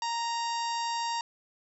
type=harmonic tone; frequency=932 Hz; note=A#5; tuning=1 cent flat; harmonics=1 / 2 / 3 / 4 / 5 / 6 / 7 / 8; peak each=-30 / -42 / -42 / -43 / -40 / -42 / -49 / -46 dBFS; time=0.02-1.21 s; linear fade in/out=2 ms; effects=none

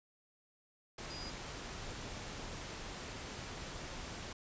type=tone in noise; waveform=sine; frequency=4895 Hz; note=D#8; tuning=29 cents flat; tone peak=-47 dBFS; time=1.1-1.3 s; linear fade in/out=5 ms; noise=pink; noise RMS=-45 dBFS; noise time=0.98-4.33 s; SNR=-5 dB; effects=resampled to 16000 Hz

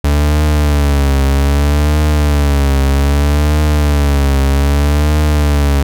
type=tone with vibrato; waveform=40% pulse; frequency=72 Hz; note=D2; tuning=34 cents flat; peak=-8 dBFS; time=0.04-5.83 s; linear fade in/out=5 ms; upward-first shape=triangle; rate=0.63 Hz; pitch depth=93 cents each way; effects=none

